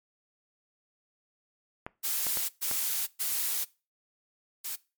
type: clicks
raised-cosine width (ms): 0.5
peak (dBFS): -21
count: 4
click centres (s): 1.865 / 2.268 / 2.372 / 2.713
type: noise bursts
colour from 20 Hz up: blue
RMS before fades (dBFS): -30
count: 3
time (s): 2.03-3.65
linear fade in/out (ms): 20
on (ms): 460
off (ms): 120
type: noise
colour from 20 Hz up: blue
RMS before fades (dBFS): -35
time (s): 4.64-4.76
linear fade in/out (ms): 10
effects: noise-tail reverb RT60 0.3 s tail -21 dB re dry + MP3 96 kbps